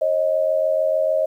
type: tone pair together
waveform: sine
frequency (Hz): 540 / 626.7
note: C#5 / D#5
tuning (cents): -45 / +12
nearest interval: minor third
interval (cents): 257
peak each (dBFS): -21 / -18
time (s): 0.01-1.26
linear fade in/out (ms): 10
effects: 9-bit